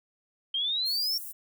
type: exponential sweep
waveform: sine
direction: up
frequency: 3136 to 5560 Hz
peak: -26 dBFS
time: 0.54-1.18 s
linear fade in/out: 5 ms
type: high-pass noise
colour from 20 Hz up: white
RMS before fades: -40 dBFS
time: 0.85-1.33 s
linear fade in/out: 20 ms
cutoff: 9300 Hz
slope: 24 dB/octave
effects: none